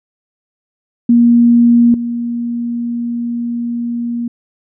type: tone with level steps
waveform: sine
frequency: 236.9 Hz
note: A#3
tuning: 28 cents sharp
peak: -5 / -16 dBFS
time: 1.09-4.28 s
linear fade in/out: 5 ms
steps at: 1.94 s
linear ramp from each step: 2 ms
effects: none